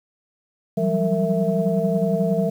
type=tone cluster; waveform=sine; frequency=169.6 / 186.3 / 197.3 / 458.2 / 660 Hz; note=E3 / F#3 / G3 / A#4 / E5; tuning=+50 / +12 / +11 / -30 / +2 cents; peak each=-24 dBFS; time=0.77-2.5 s; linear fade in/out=10 ms; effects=tanh soft clip ceiling -6 dBFS + 8-bit